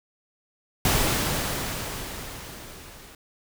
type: noise with level ramp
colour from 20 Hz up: pink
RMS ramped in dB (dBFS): -21 to -47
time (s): 0.85-3.15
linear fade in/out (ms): 2
effects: none